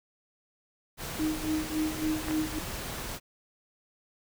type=noise; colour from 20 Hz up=pink; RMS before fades=-37 dBFS; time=0.97-3.2 s; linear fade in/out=50 ms
type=tone with tremolo; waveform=sine; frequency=311.1 Hz; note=D#4; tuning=in tune; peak=-25 dBFS; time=1.19-2.59 s; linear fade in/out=5 ms; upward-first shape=sine; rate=3.6 Hz; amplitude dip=85%
type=clicks; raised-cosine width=0.5 ms; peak=-19 dBFS; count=2; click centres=2.284 / 2.31 s
effects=none